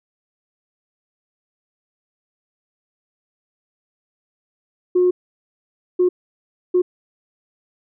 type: tone bursts at uneven times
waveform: sine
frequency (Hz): 361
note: F#4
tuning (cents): -43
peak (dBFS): -11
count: 3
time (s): 4.95-5.11 / 5.99-6.09 / 6.74-6.82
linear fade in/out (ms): 10
effects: tanh soft clip ceiling -8 dBFS